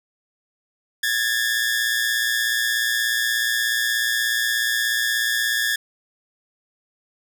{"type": "tone pair together", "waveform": "sawtooth", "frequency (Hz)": [1661.2, 1777.9], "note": ["G#6", "A6"], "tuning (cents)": [0, 18], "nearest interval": "minor second", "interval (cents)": 118, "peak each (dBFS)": -19, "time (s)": [1.03, 5.76], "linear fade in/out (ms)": 5, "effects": []}